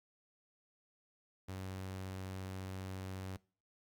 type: tone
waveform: sawtooth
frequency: 94.5 Hz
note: F#2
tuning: 37 cents sharp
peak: -38 dBFS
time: 1.48-3.37 s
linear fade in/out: 10 ms
effects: noise-tail reverb RT60 0.4 s tail -23 dB re dry + Opus 48 kbps